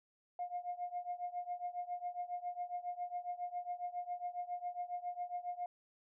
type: tone with tremolo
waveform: sine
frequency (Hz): 711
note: F5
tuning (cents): +31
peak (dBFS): -34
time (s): 0.39-5.66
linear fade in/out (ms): 2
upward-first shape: triangle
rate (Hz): 7.3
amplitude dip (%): 95
effects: tanh soft clip ceiling -32 dBFS